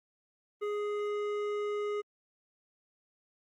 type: tone with hard clipping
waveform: sine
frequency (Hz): 415.3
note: G#4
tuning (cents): 0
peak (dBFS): -33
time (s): 0.61-2.02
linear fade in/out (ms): 20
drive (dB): 11
effects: Opus 24 kbps